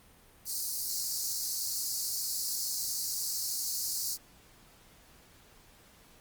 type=high-pass noise; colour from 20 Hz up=pink; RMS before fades=-34 dBFS; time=0.45-4.18 s; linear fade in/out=50 ms; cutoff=4300 Hz; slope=96 dB/octave; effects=pink hiss -59 dBFS RMS until 6.2 s + Opus 32 kbps